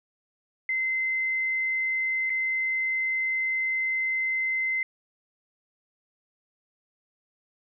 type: tone with dropouts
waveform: sine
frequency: 2065 Hz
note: C7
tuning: 23 cents flat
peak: -24 dBFS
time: 0.69-4.83 s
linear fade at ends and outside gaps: 2 ms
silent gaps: 2.297-2.301 s
effects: none